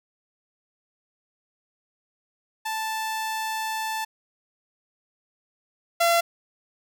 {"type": "tone pair in turn", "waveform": "sawtooth", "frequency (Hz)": [880, 681.4], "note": ["A5", "F5"], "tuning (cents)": [0, -43], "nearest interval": "major third", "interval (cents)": 443, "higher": "first", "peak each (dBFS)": [-23, -14], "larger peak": "second", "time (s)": [[2.65, 4.05], [6, 6.21]], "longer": "first", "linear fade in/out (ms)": 10, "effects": []}